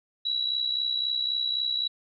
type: tone with amplitude modulation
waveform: sine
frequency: 3906 Hz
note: B7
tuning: 20 cents flat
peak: -22 dBFS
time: 0.25-1.88 s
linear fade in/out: 10 ms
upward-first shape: sine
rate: 63.8 Hz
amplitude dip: 65%
effects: none